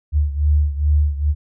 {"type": "beating tone pair", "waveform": "sine", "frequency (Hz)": [73.42, 75.82], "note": ["D2", "D#2"], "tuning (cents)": [0, -44], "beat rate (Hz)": 2.4, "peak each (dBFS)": [-15, -19], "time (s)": [0.12, 1.35], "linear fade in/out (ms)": 50, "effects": []}